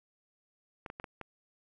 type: clicks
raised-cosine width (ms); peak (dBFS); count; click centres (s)
0.5; -26; 5; 0.862 / 0.901 / 0.999 / 1.042 / 1.213
effects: none